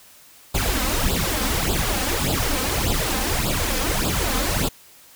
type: noise with flanger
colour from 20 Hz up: pink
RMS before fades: -22 dBFS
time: 0.54-4.69 s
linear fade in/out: 10 ms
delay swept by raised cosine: 0.24 to 3.94 ms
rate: 1.7 Hz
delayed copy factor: +0.8
effects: white hiss -49 dBFS RMS until 5.15 s